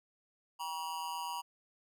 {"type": "tone with amplitude modulation", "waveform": "square", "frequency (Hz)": 958, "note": "A#5", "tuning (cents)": 47, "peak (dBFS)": -34, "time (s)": [0.59, 1.42], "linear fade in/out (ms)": 20, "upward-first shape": "sine", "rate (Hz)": 168, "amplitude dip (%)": 85, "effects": []}